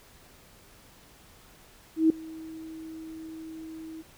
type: tone with ADSR envelope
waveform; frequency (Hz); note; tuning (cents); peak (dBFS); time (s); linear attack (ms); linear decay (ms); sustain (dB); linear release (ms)
sine; 320.4; E4; -49; -15; 1.96-4.03; 140; 3; -23; 25
effects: pink hiss -55 dBFS RMS until 4.17 s